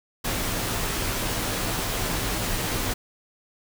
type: noise with comb filter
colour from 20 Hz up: pink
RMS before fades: -27 dBFS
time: 0.24-2.94 s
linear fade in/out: 10 ms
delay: 14 ms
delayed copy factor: -0.5
effects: none